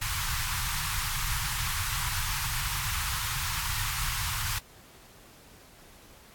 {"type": "band-stop noise", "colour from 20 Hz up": "pink", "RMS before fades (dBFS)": -31, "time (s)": [0.01, 4.59], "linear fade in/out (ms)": 10, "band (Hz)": [140, 910], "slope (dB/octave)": 48, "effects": ["pink hiss -54 dBFS RMS until 6.34 s", "AAC 64 kbps"]}